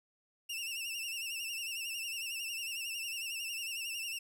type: tone with vibrato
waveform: sawtooth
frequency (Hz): 2734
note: F7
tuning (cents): -37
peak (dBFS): -34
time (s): 0.49-4.19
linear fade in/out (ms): 10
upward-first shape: sine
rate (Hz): 11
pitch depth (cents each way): 79
effects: none